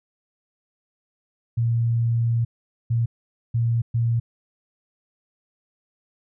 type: tone bursts at uneven times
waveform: sine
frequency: 116.54 Hz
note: A#2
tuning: in tune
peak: -18 dBFS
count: 4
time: 1.57-2.45 / 2.9-3.06 / 3.54-3.82 / 3.94-4.2 s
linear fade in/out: 10 ms
effects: none